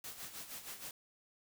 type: noise with tremolo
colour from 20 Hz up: white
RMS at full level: -45 dBFS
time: 0.04-0.91 s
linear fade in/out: 2 ms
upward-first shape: sine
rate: 6.4 Hz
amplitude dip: 65%
effects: none